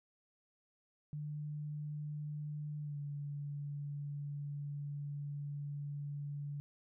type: tone with pitch glide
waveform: sine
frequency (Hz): 149.1 to 144.19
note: D3 to D3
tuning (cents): +27 to -31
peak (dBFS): -39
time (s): 1.13-6.6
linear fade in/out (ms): 0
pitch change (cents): -58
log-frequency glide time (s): 2.81-2.98
effects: none